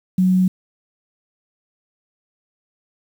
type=tone with quantisation; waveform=sine; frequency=185 Hz; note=F#3; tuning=in tune; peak=-12 dBFS; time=0.18-0.48 s; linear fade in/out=5 ms; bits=7; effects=none